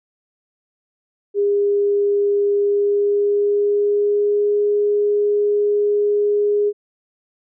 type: tone with pitch glide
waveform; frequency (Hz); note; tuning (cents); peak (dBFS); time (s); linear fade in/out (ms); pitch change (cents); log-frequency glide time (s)
sine; 405.9 to 413; G#4 to G#4; -40 to -10; -14; 1.34-6.73; 50; +30; 2.54-4.56
effects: none